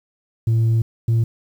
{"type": "tone pair in turn", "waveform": "sine", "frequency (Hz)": [113.4, 114.45], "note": ["A#2", "A#2"], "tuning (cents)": [-47, -31], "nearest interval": "unison", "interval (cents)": 16, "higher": "second", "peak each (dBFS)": -11, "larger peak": "neither", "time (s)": [[0.47, 0.82], [1.08, 1.24]], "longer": "first", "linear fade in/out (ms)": 5, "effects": ["tanh soft clip ceiling -13 dBFS", "8-bit"]}